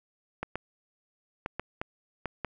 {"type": "clicks", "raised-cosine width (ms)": 0.5, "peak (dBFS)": -17, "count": 7, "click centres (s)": [0.43, 0.556, 1.461, 1.596, 1.815, 2.257, 2.447], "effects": []}